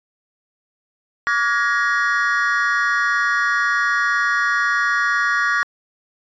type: tone cluster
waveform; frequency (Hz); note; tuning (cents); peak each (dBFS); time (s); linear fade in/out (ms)
triangle; 1150 / 1428 / 1667 / 1885; D6 / F6 / G#6 / A#6; -37 / +38 / +6 / +19; -20; 1.27-5.63; 0
effects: resampled to 16000 Hz